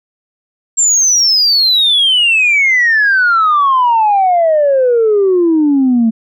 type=exponential sweep; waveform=sine; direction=down; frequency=7480 to 220 Hz; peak=-6 dBFS; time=0.77-6.11 s; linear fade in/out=20 ms; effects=tanh soft clip ceiling -4 dBFS